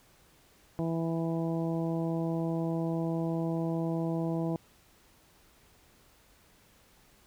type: harmonic tone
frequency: 164.81 Hz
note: E3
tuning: in tune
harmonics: 1 / 2 / 3 / 4 / 5 / 6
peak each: -31 / -33 / -39 / -39 / -45 / -47 dBFS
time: 0.79-4.56 s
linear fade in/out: 0 ms
effects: pink hiss -62 dBFS RMS until 7.26 s